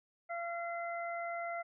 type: harmonic tone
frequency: 684 Hz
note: F5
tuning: 36 cents flat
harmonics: 1 / 2 / 3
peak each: -38 / -44 / -44 dBFS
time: 0.29-1.63 s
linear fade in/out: 20 ms
effects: none